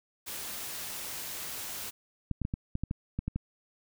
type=noise; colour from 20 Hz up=white; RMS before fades=-39 dBFS; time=0.26-1.91 s; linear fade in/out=20 ms
type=clicks; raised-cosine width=5 ms; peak=-19 dBFS; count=10; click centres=2.313 / 2.417 / 2.451 / 2.539 / 2.754 / 2.836 / 2.911 / 3.19 / 3.28 / 3.36 s
effects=none